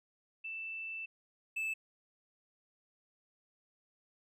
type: tone pair in turn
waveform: sine / triangle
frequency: 2654 / 2628 Hz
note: E7 / E7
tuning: +11 / -6 cents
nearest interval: unison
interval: 17 cents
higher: first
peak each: -39 / -32 dBFS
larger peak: second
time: 0.44-1.06 / 1.56-1.74 s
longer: first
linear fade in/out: 10 ms
effects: none